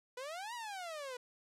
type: exponential two-way sweep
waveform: sawtooth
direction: up then down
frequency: 483.8 to 987.8 to 483.8 Hz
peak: -38 dBFS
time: 0.17-1.17 s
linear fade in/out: 5 ms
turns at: 0.54 s
effects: low-pass 10000 Hz 12 dB/octave